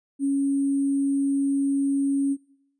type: tone with sample-and-hold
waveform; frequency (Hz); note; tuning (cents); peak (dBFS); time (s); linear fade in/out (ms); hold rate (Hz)
sine; 277.2; C#4; 0; -20; 0.19-2.37; 50; 8820
effects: noise-tail reverb RT60 0.7 s tail -21 dB re dry + resampled to 22050 Hz